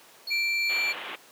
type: tone with tremolo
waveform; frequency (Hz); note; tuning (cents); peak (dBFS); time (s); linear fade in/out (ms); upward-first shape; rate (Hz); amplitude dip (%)
triangle; 4347; C#8; -35; -29; 0.27-0.93; 5; sine; 2.9; 35
type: tone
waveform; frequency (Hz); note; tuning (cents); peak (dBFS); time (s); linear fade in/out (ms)
triangle; 2349; D7; 0; -23; 0.3-0.93; 20
type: low-pass noise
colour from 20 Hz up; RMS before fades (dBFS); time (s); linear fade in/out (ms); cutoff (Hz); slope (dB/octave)
white; -37; 0.69-1.16; 10; 3300; 48
effects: pink hiss -52 dBFS RMS until 1.31 s + high-pass 400 Hz 12 dB/octave